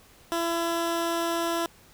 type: tone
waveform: 15% pulse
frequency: 336.4 Hz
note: E4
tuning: 35 cents sharp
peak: -19 dBFS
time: 0.32-1.66 s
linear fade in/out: 0 ms
effects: pink hiss -55 dBFS RMS until 1.93 s